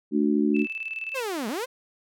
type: chord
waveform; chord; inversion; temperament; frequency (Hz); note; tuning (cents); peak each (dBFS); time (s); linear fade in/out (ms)
sine; D major; second; just; 220.2 / 293.7 / 367.1; A3 / D4 / F#4; +2 / 0 / -14; -23 / -23 / -27; 0.11-0.67; 50
type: tone with tremolo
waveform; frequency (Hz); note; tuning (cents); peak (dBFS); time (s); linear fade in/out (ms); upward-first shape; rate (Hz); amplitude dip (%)
sine; 2637; E7; 0; -28; 0.54-1.21; 20; square; 19; 60
type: linear two-way sweep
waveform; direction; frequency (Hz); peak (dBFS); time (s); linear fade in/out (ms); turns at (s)
sawtooth; down then up; 554.4 to 200 to 538; -24; 1.14-1.66; 20; 1.48
effects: none